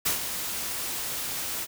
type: noise with ADSR envelope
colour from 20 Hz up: white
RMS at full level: -24 dBFS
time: 0.05-1.67 s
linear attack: 13 ms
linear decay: 120 ms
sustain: -8 dB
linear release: 40 ms
effects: none

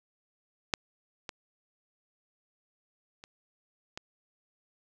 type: clicks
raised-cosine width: 0.2 ms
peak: -8 / -20 / -29 / -21 dBFS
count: 4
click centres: 0.738 / 1.292 / 3.239 / 3.975 s
effects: none

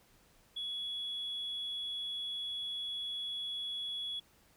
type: tone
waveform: sine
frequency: 3375 Hz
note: G#7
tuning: 27 cents sharp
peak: -35 dBFS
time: 0.56-4.2 s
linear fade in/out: 10 ms
effects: tanh soft clip ceiling -33 dBFS + pink hiss -66 dBFS RMS until 4.56 s

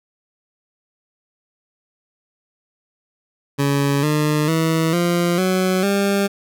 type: tone with pitch steps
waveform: 20% pulse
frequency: 140.9 / 151.01 / 161.85 / 173.47 / 185.92 / 199.26 Hz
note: C#3 / D3 / E3 / F3 / F#3 / G3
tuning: +29 / +49 / -31 / -11 / +9 / +29 cents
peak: -11 dBFS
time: 3.58-6.28 s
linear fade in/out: 20 ms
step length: 450 ms
effects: none

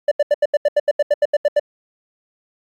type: tone bursts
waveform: triangle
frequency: 587 Hz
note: D5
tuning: 1 cent flat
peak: -9 dBFS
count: 14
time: 0.08-1.596 s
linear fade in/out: 5 ms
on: 34 ms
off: 80 ms
effects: AAC 48 kbps

